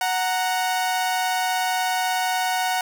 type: tone pair together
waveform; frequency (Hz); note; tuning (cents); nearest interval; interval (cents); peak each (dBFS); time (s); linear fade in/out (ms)
sawtooth; 740 / 929.1; F#5 / A#5; 0 / -6; major third; 394; -18 / -24; 0.01-2.81; 2
effects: none